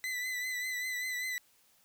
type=tone with vibrato; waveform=40% pulse; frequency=2004 Hz; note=B6; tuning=25 cents sharp; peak=-33 dBFS; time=0.04-1.38 s; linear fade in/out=0 ms; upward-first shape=triangle; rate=5.1 Hz; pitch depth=43 cents each way; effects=white hiss -67 dBFS RMS until 1.84 s